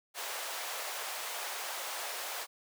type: high-pass noise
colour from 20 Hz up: pink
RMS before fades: -39 dBFS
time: 0.14-2.47 s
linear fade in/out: 50 ms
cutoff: 570 Hz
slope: 24 dB/octave
effects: none